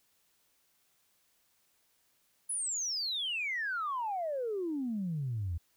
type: exponential sweep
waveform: sine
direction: down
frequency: 10600 to 79.4 Hz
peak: -31 dBFS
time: 2.49-5.58 s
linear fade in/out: 10 ms
effects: tanh soft clip ceiling -27 dBFS + white hiss -72 dBFS RMS until 5.76 s